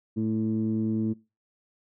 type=tone with low-pass filter; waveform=15% pulse; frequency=110 Hz; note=A2; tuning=in tune; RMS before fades=-27 dBFS; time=0.16-1.14 s; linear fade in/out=20 ms; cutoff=270 Hz; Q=5; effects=noise-tail reverb RT60 0.3 s tail -24 dB re dry